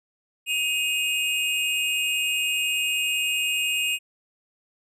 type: tone pair together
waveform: square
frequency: 2519 / 2825 Hz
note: D#7 / F7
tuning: +21 / +19 cents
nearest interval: major second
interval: 198 cents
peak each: -26 dBFS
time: 0.46-3.99 s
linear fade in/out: 50 ms
effects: resampled to 32000 Hz